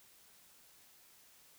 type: silence
effects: white hiss -63 dBFS RMS until 1.58 s